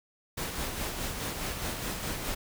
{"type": "noise with tremolo", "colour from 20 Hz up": "pink", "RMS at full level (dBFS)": -33, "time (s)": [0.37, 2.35], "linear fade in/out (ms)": 10, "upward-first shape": "sine", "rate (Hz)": 4.8, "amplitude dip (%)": 40, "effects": []}